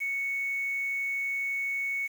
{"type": "tone with quantisation", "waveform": "sine", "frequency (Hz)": 2217, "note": "C#7", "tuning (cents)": 0, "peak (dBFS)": -28, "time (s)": [0, 2.08], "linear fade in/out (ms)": 20, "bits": 8, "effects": []}